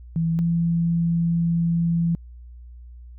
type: tone pair in turn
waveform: sine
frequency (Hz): 164.81 / 168.47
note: E3 / E3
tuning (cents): 0 / +38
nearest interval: unison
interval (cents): 38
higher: second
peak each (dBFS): -19 / -18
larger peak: second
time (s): 0.16-0.39 / 0.39-2.15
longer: second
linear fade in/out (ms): 0
effects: added 60 Hz sine -39 dBFS peak until 3.18 s